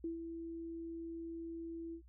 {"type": "tone with ADSR envelope", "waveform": "sine", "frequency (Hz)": 331.6, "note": "E4", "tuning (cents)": 10, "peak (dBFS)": -36, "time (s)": [0.04, 2.02], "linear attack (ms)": 3, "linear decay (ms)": 130, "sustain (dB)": -6, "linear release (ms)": 86, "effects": ["added 60 Hz sine -57 dBFS peak until 2.08 s"]}